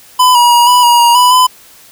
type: tone with pitch steps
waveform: square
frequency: 1005 / 961 / 955 / 986 / 955 / 947 / 990 / 1009 Hz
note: B5 / B5 / A#5 / B5 / A#5 / A#5 / B5 / B5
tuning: +30 / -48 / +42 / -3 / +42 / +27 / +4 / +37 cents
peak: -5 dBFS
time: 0.19-1.47 s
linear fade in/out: 10 ms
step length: 160 ms
effects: white hiss -40 dBFS RMS until 1.91 s